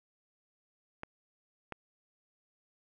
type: clicks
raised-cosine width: 0.5 ms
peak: -24 dBFS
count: 2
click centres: 1.034 / 1.723 s
effects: none